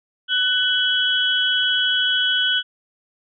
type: tone cluster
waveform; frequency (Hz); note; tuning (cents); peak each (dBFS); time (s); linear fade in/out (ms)
sine; 1499 / 3006 / 3313; F#6 / F#7 / G#7; +22 / +27 / -5; -21; 0.28-2.63; 50
effects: none